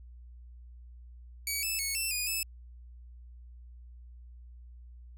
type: tone with pitch steps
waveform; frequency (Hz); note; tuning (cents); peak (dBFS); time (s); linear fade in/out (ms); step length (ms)
10% pulse; 2267 / 2620 / 2204 / 2675 / 2464 / 2608; C#7 / E7 / C#7 / E7 / D#7 / E7; +38 / -11 / -11 / +25 / -17 / -19; -22; 1.47-2.43; 2; 160
effects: added 60 Hz sine -47 dBFS peak until 5.17 s